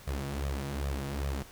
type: tone with flanger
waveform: sawtooth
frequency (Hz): 69.3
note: C#2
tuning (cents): 0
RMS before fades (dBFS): -34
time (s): 0.07-1.43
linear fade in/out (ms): 10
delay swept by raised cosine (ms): 1.6 to 6.4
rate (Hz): 2.5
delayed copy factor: +0.85
effects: pink hiss -52 dBFS RMS until 1.51 s